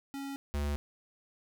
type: tone pair in turn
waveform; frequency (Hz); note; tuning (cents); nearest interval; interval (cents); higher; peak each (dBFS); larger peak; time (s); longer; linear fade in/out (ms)
square; 276.2 / 72.52; C#4 / D2; -6 / -21; octave + major seventh; 2315; first; -38 / -31; second; 0.14-0.36 / 0.54-0.76; neither; 0
effects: none